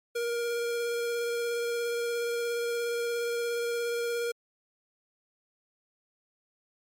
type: tone with vibrato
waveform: square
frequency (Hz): 471.8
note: A#4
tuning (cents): +21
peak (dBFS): -29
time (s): 0.15-4.32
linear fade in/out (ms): 10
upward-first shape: sine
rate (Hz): 17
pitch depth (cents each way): 13
effects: MP3 64 kbps

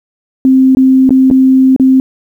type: tone with dropouts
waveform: sine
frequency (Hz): 262.3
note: C4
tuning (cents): +4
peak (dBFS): -3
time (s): 0.45-2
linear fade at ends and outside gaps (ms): 1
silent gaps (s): 0.75-0.77 / 1.093-1.106 / 1.302-1.311 / 1.763-1.798
effects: 7-bit

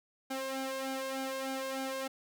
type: tone with flanger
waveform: sawtooth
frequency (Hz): 266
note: C4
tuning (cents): +29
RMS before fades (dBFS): -37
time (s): 0.3-2.08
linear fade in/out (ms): 10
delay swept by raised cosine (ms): 1.3 to 1.91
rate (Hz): 3.3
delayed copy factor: +0.75
effects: none

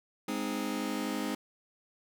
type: chord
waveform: sawtooth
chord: Ab major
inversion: none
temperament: just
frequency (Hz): 207.7 / 259.6 / 311.5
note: Ab3 / C4 / Eb4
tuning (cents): 0 / -13 / +2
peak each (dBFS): -32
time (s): 0.28-1.35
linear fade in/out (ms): 5
effects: none

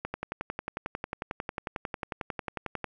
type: click train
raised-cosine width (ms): 0.5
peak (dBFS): -17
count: 32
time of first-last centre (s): 0.05-2.843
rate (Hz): 11.1
effects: none

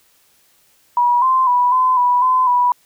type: tone with pitch steps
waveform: sine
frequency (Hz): 968 / 1040 / 982 / 1021 / 982 / 1021 / 981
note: B5 / C6 / B5 / C6 / B5 / C6 / B5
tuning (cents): -35 / -11 / -10 / -43 / -10 / -43 / -12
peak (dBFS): -11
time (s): 0.97-2.72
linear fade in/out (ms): 2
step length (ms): 250
effects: white hiss -56 dBFS RMS until 2.85 s

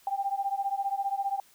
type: beating tone pair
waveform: sine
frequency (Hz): 785 / 800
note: G5 / G5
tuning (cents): +2 / +35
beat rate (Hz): 15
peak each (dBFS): -30 / -31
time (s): 0.07-1.4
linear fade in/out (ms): 2
effects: white hiss -60 dBFS RMS until 1.54 s

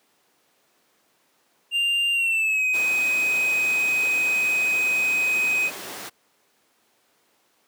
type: tone with pitch glide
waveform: triangle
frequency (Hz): 2792 to 2516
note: F7 to D#7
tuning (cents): -1 to +19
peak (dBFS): -18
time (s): 1.71-5.71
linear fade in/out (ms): 50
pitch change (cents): -180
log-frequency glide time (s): 2.12-2.66
type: noise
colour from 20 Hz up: pink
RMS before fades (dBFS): -34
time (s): 2.73-6.1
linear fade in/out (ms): 20
effects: pink hiss -64 dBFS RMS until 7.67 s + high-pass 300 Hz 12 dB/octave

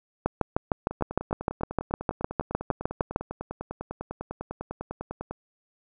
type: two click trains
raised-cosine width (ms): 1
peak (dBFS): -9 / -20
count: 20 / 45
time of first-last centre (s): 0.26-3.161 / 0.91-5.31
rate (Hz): 6.55 / 10
effects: none

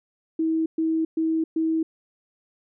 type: tone bursts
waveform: sine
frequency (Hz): 321.9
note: E4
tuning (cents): -41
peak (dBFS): -20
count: 4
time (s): 0.39-1.83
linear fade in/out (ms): 5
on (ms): 270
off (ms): 120
effects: none

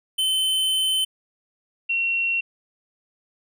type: tone pair in turn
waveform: square / sine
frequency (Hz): 3064 / 2730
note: G7 / F7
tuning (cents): -40 / -40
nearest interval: major second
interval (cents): 200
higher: first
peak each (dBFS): -20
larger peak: neither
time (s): 0.18-1.05 / 1.89-2.41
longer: first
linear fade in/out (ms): 10
effects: none

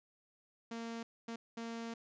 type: tone bursts at uneven times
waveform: sawtooth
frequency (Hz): 230.2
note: A#3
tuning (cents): -22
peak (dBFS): -37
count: 3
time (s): 0.71-1.03 / 1.28-1.36 / 1.57-1.94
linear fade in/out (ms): 5
effects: resampled to 16000 Hz

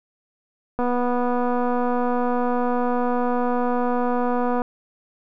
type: click train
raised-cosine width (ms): 1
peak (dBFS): -11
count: 939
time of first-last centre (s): 0.79-4.619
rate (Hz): 245
effects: none

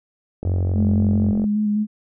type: click train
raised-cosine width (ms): 2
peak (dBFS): -16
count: 47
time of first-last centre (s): 0.43-1.441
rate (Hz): 45.5
type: tone with pitch glide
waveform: sine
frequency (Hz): 90.5 to 93.21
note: F#2 to F#2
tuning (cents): -38 to +13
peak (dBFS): -18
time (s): 0.45-1.32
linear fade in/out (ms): 10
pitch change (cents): +51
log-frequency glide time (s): 0.7-1.06
type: tone with vibrato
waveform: sine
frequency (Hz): 210.2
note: G#3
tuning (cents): +21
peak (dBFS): -17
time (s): 0.74-1.87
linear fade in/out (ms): 50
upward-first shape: square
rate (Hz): 4.9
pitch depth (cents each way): 18
effects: none

